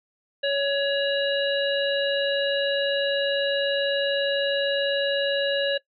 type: harmonic tone with a mistuned harmonic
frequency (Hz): 559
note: C#5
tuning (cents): +14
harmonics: 1 / 3 / 5 / 7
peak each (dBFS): -23 / -28 / -30 / -31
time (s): 0.43-5.78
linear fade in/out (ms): 10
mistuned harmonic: 5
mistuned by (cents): +34
effects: noise-tail reverb RT60 0.1 s tail -19 dB re dry